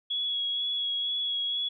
sine tone with vibrato, 3350 Hz, G#7, 14 cents sharp, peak -27 dBFS, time 0.1-1.69 s, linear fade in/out 10 ms, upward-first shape sine, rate 2.1 Hz, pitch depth 17 cents each way, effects none

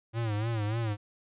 square tone with vibrato, 110 Hz, A2, in tune, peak -29 dBFS, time 0.13-0.97 s, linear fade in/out 50 ms, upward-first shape sine, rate 3.4 Hz, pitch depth 110 cents each way, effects resampled to 8000 Hz

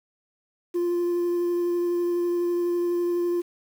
sine tone with vibrato, 348.7 Hz, F4, 3 cents flat, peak -19 dBFS, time 0.74-3.42 s, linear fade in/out 20 ms, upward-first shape triangle, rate 12 Hz, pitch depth 12 cents each way, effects tanh soft clip ceiling -21 dBFS + 8-bit

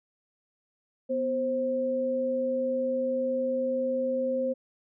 sine tone pair together, 248.6 / 526.8 Hz, B3 / C5, +12 / +12 cents, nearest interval octave + minor second, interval 1300 cents, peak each -32 / -26 dBFS, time 1.09-4.54 s, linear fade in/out 20 ms, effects none

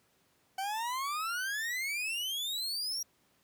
40% pulse exponential sweep, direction up, 755 to 5740 Hz, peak -32 dBFS, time 0.58-3.03 s, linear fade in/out 5 ms, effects pink hiss -70 dBFS RMS until 3.43 s + high-pass 100 Hz 12 dB/octave

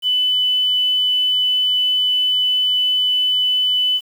sine tone, 2999 Hz, F#7, 23 cents sharp, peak -14 dBFS, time 0.02-4.01 s, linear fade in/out 50 ms, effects 7-bit

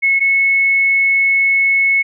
sine tone pair in turn, 2188 / 2196 Hz, C#7 / C#7, -23 / -17 cents, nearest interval unison, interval 6 cents, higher second, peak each -10 dBFS, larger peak neither, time 0.02-0.2 / 0.2-2.03 s, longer second, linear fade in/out 20 ms, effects none

